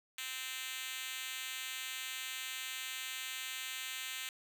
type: tone with high-pass filter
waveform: 5% pulse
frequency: 260 Hz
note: C4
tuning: 11 cents flat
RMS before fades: -42 dBFS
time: 0.18-4.29 s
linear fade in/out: 2 ms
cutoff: 2700 Hz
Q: 0.85
effects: none